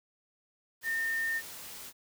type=tone in noise; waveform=sine; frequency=1819 Hz; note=A#6; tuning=43 cents flat; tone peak=-29 dBFS; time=0.83-1.42 s; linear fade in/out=50 ms; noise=white; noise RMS=-45 dBFS; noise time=0.81-1.93 s; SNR=+13 dB; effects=none